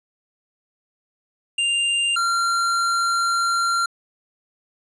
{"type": "tone pair in turn", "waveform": "square", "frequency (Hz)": [2794, 1377.4], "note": ["F7", "F6"], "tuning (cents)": [0, -24], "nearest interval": "octave", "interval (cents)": 1224, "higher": "first", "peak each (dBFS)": -19, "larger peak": "neither", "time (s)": [[1.58, 2.16], [2.16, 3.86]], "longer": "second", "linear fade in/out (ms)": 5, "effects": ["resampled to 22050 Hz"]}